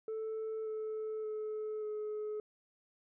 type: tone with pitch steps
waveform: sine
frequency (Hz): 440 / 434.9 / 430 / 425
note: A4 / A4 / A4 / G#4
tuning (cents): 0 / -20 / -40 / +40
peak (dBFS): -34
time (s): 0.08-2.4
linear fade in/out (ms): 2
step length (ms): 580
effects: tanh soft clip ceiling -35 dBFS